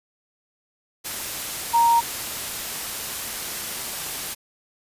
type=tone in noise; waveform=sine; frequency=933 Hz; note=A#5; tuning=1 cent sharp; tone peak=-14 dBFS; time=1.73-2.01 s; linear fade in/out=20 ms; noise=white; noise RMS=-30 dBFS; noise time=1.04-4.35 s; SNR=+13 dB; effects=resampled to 32000 Hz